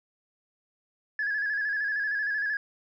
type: tone with vibrato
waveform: sine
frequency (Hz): 1683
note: G#6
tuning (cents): +23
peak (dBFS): -25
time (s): 1.19-2.57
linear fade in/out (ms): 2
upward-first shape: square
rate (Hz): 13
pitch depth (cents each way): 43
effects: tanh soft clip ceiling -22 dBFS